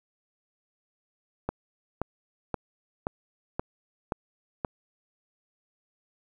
click train, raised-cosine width 1 ms, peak -14 dBFS, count 7, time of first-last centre 1.49-4.648 s, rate 1.9 Hz, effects 9-bit

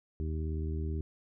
harmonic tone, 78.4 Hz, D#2, 14 cents sharp, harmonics 1 / 2 / 3 / 4 / 5, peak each -32 / -41 / -45 / -44 / -44 dBFS, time 0.2-1.01 s, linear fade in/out 0 ms, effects none

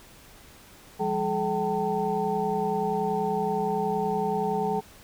sine tone cluster, 170.5 / 201.1 / 428 / 769 / 899 Hz, F3 / G3 / A4 / G5 / A5, -41 / +44 / -48 / -33 / +37 cents, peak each -34 / -32 / -28 / -29 / -32 dBFS, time 0.99-4.81 s, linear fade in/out 20 ms, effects pink hiss -51 dBFS RMS until 5.03 s

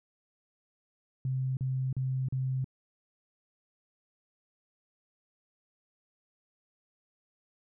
sine tone bursts, 130.81 Hz, C3, in tune, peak -28 dBFS, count 4, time 1.25-2.644 s, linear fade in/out 2 ms, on 320 ms, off 38 ms, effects none

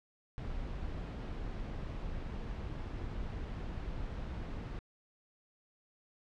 brown noise, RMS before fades -40 dBFS, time 0.38-4.79 s, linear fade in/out 0 ms, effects low-pass 4000 Hz 12 dB/octave

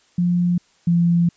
sine tone pair in turn, 175.9 / 171.29 Hz, F3 / F3, +13 / -33 cents, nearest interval unison, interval 46 cents, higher first, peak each -15 / -13 dBFS, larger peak second, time 0.18-0.58 / 0.87-1.29 s, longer second, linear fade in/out 5 ms, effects white hiss -58 dBFS RMS until 1.36 s + resampled to 16000 Hz

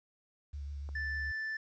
sine tone with vibrato, 71.4 Hz, D2, 48 cents flat, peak -38 dBFS, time 0.53-1.32 s, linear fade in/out 10 ms, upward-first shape sine, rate 6.7 Hz, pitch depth 29 cents each way
click, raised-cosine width 1 ms, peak -37 dBFS, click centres 0.89 s
triangle tone, 1760 Hz, A6, in tune, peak -33 dBFS, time 0.95-1.57 s, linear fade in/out 5 ms
effects resampled to 16000 Hz + 11-bit

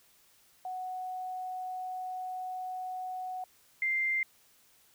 sine tone pair in turn, 740 / 2093 Hz, F#5 / C7, 0 / 0 cents, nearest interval octave + tritone, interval 1800 cents, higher second, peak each -35 / -27 dBFS, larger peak second, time 0.65-3.44 / 3.82-4.23 s, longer first, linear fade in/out 2 ms, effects white hiss -64 dBFS RMS until 4.94 s

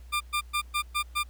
20% pulse tone bursts, 1196 Hz, D6, 31 cents sharp, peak -20 dBFS, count 6, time 0.12-1.236 s, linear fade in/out 20 ms, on 86 ms, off 120 ms, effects added 60 Hz sine -44 dBFS peak until 1.29 s + pink hiss -62 dBFS RMS until 1.29 s

